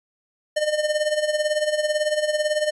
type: tone with tremolo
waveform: square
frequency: 606 Hz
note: D#5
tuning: 46 cents flat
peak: -18 dBFS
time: 0.56-2.71 s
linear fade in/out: 10 ms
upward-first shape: sine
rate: 18 Hz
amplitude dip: 70%
effects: resampled to 24000 Hz